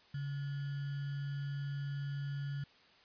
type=tone with sample-and-hold; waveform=sine; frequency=140.5 Hz; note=C#3; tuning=24 cents sharp; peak=-36 dBFS; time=0.14-2.64 s; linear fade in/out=5 ms; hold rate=1575 Hz; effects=white hiss -63 dBFS RMS until 3.04 s + resampled to 11025 Hz